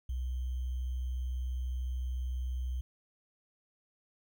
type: tone with sample-and-hold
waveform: sine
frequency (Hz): 63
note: B1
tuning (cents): +35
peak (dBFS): -32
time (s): 0.09-2.81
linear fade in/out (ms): 5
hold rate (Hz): 3150
effects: none